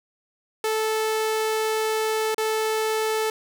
sawtooth tone with dropouts, 437.6 Hz, A4, 9 cents flat, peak -18 dBFS, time 0.64-3.3 s, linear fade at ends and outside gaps 2 ms, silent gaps 2.345-2.38 s, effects none

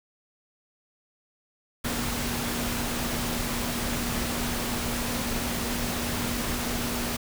sine tone in noise, 239.2 Hz, A#3, 45 cents sharp, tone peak -33 dBFS, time 1.84-7.17 s, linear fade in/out 10 ms, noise pink, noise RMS -30 dBFS, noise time 1.84-7.17 s, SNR -6 dB, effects none

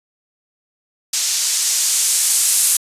violet noise with low-pass filter sweep, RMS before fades -17 dBFS, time 1.13-2.77 s, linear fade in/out 5 ms, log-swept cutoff 6000 to 9200 Hz, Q 1.4, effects resampled to 32000 Hz

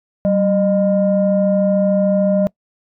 sine tone pair together, 192.14 / 610 Hz, G3 / D#5, -34 / -34 cents, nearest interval octave + minor sixth, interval 2000 cents, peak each -14 dBFS, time 0.25-2.47 s, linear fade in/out 0 ms, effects noise-tail reverb RT60 0.1 s tail -24 dB re dry + tanh soft clip ceiling -6 dBFS

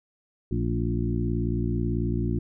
harmonic tone with a mistuned harmonic, 58.27 Hz, A#1, in tune, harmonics 1 / 2 / 3 / 4 / 5 / 6, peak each -29 / -28 / -32 / -32 / -33 / -33 dBFS, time 0.51-2.39 s, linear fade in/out 5 ms, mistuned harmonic 4, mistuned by -46 cents, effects none

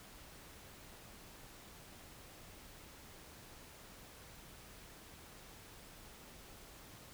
silence, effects pink hiss -56 dBFS RMS until 7.13 s

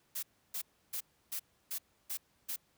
blue noise bursts, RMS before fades -38 dBFS, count 7, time 0.15-2.563 s, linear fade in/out 10 ms, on 79 ms, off 310 ms, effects pink hiss -72 dBFS RMS until 2.77 s + high-pass 60 Hz 12 dB/octave

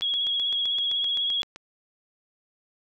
click train, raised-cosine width 0.2 ms, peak -23 dBFS, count 13, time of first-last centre 0.01-1.56 s, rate 7.74 Hz
sine tone with vibrato, 3322 Hz, G#7, in tune, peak -23 dBFS, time 0.02-1.42 s, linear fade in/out 0 ms, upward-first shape triangle, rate 16 Hz, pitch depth 37 cents each way
effects none

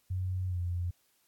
sine tone with pitch glide, 92.5 to 88.07 Hz, F#2 to F2, 0 to +15 cents, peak -30 dBFS, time 0.1-0.91 s, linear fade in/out 10 ms, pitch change -85 cents, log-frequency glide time 0.47-0.59 s, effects white hiss -71 dBFS RMS until 1.27 s + AAC 64 kbps

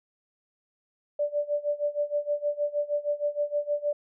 sine tone with tremolo, 586 Hz, D5, 4 cents flat, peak -22 dBFS, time 1.19-3.93 s, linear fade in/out 5 ms, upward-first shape sine, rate 6.4 Hz, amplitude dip 90%, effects none

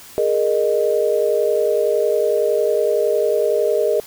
sine chord, Ab suspended second, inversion none, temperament equal with one note detuned, 415.3 / 466.2 / 614 Hz, Ab4 / Bb4 / Eb5, 0 / 0 / -23 cents, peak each -19 dBFS, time 0.18-4 s, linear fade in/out 0 ms, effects white hiss -41 dBFS RMS until 4.06 s

